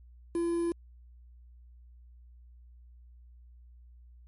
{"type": "tone with quantisation", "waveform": "triangle", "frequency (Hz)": 340, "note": "F4", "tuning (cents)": -46, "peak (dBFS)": -25, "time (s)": [0.35, 0.72], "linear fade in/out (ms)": 2, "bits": 8, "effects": ["added 60 Hz sine -51 dBFS peak until 4.27 s", "MP3 48 kbps"]}